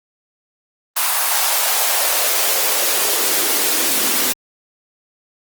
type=noise with high-pass filter sweep; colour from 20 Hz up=white; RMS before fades=-17 dBFS; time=0.96-4.33 s; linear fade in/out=10 ms; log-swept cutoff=940 to 250 Hz; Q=2.2; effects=Opus 24 kbps